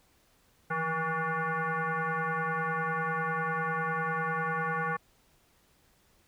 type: tone with frequency modulation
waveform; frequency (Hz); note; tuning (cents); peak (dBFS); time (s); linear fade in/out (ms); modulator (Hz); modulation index
sine; 156.5; D#3; +10; -28; 0.7-4.97; 10; 323; 5
effects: pink hiss -66 dBFS RMS until 6.27 s